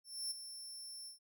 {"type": "tone with ADSR envelope", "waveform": "25% pulse", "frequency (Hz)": 5380, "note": "E8", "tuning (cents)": 34, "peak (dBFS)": -32, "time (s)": [0.04, 1.19], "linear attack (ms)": 270, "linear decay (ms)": 15, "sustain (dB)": -10, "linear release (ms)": 120, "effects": []}